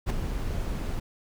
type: noise with ADSR envelope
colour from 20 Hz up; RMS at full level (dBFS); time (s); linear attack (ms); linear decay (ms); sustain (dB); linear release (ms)
brown; -21; 0.06-1; 41; 7; -9; 9
effects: none